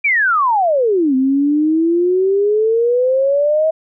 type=exponential two-way sweep; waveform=sine; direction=down then up; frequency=2403 to 257.6 to 643 Hz; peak=-11 dBFS; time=0.04-3.71 s; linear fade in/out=10 ms; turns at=1.15 s; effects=none